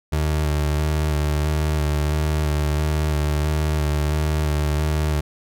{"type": "tone with vibrato", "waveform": "30% pulse", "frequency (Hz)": 75.5, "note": "D2", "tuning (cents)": 48, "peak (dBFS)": -16, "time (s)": [0.12, 5.21], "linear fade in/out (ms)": 10, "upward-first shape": "square", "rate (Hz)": 1.5, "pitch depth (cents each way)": 23, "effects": []}